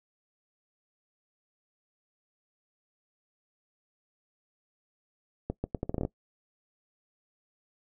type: accelerating click train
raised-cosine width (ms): 2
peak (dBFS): -17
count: 10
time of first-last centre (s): 5.5-6.051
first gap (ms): 140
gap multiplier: 0.77
effects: noise-tail reverb RT60 0.1 s tail -20 dB re dry